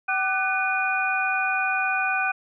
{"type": "tone cluster", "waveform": "sine", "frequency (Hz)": [765, 1187, 1498, 2454], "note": ["G5", "D6", "F#6", "D#7"], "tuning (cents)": [-42, 18, 21, -25], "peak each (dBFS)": [-27, -32, -25, -26], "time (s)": [0.08, 2.32], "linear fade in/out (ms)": 10, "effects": []}